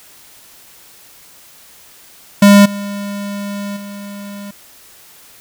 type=tone with level steps; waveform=square; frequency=202 Hz; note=G#3; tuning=48 cents flat; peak=-4 / -22 / -28 dBFS; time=2.42-4.51 s; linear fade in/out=5 ms; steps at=2.65 / 3.76 s; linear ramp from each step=10 ms; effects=white hiss -43 dBFS RMS until 5.4 s